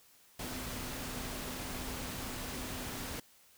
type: tone in noise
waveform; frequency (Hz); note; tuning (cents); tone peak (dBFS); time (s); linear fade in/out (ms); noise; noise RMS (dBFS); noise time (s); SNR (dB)
sine; 253.4; B3; +45; -48; 0.39-3.2; 5; pink; -41; 0.39-3.2; -10
effects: white hiss -63 dBFS RMS until 3.57 s